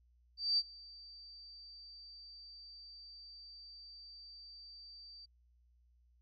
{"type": "tone with ADSR envelope", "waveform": "sine", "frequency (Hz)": 4645, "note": "D8", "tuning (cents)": -20, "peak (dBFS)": -27, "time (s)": [0.37, 5.26], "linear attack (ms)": 210, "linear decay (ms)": 44, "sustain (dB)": -24, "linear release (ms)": 13, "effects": ["added 60 Hz sine -66 dBFS peak until 6.21 s"]}